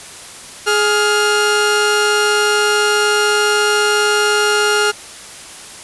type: tone pair together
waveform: sawtooth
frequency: 418.4 / 1406 Hz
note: G#4 / F6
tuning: +13 / +11 cents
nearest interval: octave + major sixth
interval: 2098 cents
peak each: -11 dBFS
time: 0.66-4.92 s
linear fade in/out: 20 ms
effects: white hiss -34 dBFS RMS until 5.83 s + resampled to 24000 Hz